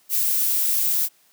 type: noise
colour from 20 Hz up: violet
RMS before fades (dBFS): -21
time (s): 0.09-1.09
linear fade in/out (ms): 50
effects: white hiss -59 dBFS RMS until 1.32 s + high-pass 150 Hz 12 dB/octave